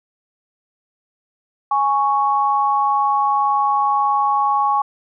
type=tone pair together; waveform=sine; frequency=830.6 / 1108.7 Hz; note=G#5 / C#6; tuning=0 / 0 cents; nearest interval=perfect fourth; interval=500 cents; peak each=-17 dBFS; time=1.71-4.82 s; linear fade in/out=5 ms; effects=none

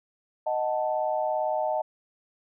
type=chord; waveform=sine; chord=D# diminished; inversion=none; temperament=equal; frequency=622.3 / 740 / 880 Hz; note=D#5 / F#5 / A5; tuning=0 / 0 / 0 cents; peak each=-27 / -30 / -30 dBFS; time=0.46-1.82 s; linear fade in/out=10 ms; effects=none

